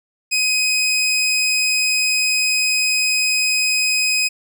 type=tone; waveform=20% pulse; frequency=2515 Hz; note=D#7; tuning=18 cents sharp; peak=-11 dBFS; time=0.31-4.29 s; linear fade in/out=20 ms; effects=none